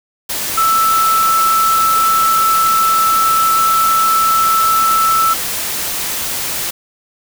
sine tone in noise, 1318.5 Hz, E6, in tune, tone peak -10 dBFS, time 0.57-5.34 s, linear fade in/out 10 ms, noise white, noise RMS -20 dBFS, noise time 0.29-6.71 s, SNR +7 dB, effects none

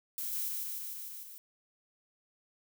violet noise with echo, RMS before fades -37 dBFS, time 0.18-0.48 s, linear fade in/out 0 ms, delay 150 ms, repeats 6, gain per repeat -2 dB, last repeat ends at 1.38 s, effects none

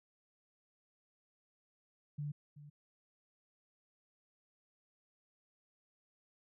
sine tone with echo, 146.7 Hz, D3, 2 cents flat, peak -37 dBFS, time 2.18-2.32 s, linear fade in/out 10 ms, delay 380 ms, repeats 1, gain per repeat -14 dB, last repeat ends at 2.7 s, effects none

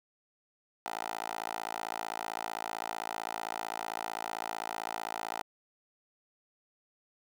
10% pulse tone with high-pass filter, 55.6 Hz, A1, 19 cents sharp, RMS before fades -38 dBFS, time 0.86-5.42 s, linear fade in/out 0 ms, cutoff 750 Hz, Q 2.3, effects none

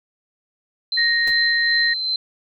sine tone with tremolo, 4088 Hz, C8, 41 cents flat, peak -18 dBFS, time 0.92-2.16 s, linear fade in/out 2 ms, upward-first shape sine, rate 2.6 Hz, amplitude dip 40%
sine tone, 1864.7 Hz, A#6, in tune, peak -17 dBFS, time 0.97-1.94 s, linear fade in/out 10 ms
pink noise with exponential decay, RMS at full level -28 dBFS, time 1.27-1.37 s, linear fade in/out 5 ms, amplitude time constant 20 ms
effects none

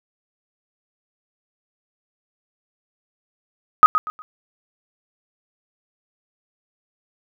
sine tone with echo, 1258 Hz, D#6, 19 cents sharp, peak -3 dBFS, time 3.83-3.86 s, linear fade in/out 0 ms, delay 120 ms, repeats 3, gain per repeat -11 dB, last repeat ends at 4.22 s, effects none

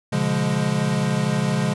square chord, B diminished seventh, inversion none, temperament equal with one note detuned, 123.47 / 143.23 / 174.61 / 207.7 Hz, B2 / D3 / F3 / Ab3, 0 / -43 / 0 / 0 cents, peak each -29 / -24 / -26 / -25 dBFS, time 0.12-1.74 s, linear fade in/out 10 ms, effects resampled to 24000 Hz

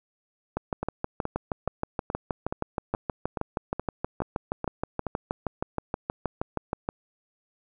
two click trains, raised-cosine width 1 ms, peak -15 / -13 dBFS, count 11 / 41, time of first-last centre 0.83-5.067 / 0.57-6.889 s, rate 2.36 / 6.33 Hz, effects none

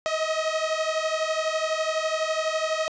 sawtooth beating tone pair, 627 / 639 Hz, D#5 / D#5, +13 / +46 cents, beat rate 12 Hz, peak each -23 / -23 dBFS, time 0.06-2.88 s, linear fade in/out 0 ms, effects resampled to 16000 Hz + 9-bit

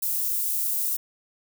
white high-pass noise, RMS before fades -26 dBFS, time 0.02-0.97 s, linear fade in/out 10 ms, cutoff 12000 Hz, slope 12 dB/octave, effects none

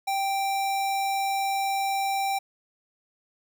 square tone, 784 Hz, G5, in tune, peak -25 dBFS, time 0.07-2.39 s, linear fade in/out 10 ms, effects none

